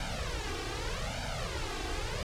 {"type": "noise with flanger", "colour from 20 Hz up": "pink", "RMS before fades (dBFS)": -35, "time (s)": [0, 2.23], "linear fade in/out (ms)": 2, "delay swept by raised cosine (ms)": [1.3, 2.6], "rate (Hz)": 0.82, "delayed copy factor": 0.95, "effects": ["low-pass 6000 Hz 12 dB/octave"]}